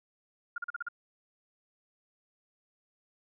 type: tone bursts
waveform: sine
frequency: 1413 Hz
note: F6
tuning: 20 cents sharp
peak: -32 dBFS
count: 6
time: 0.56-0.886 s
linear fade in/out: 5 ms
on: 21 ms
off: 40 ms
effects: none